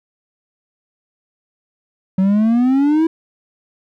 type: exponential sweep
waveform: triangle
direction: up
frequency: 185.7 to 330.6 Hz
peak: -9 dBFS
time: 2.18-3.07 s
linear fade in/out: 5 ms
effects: none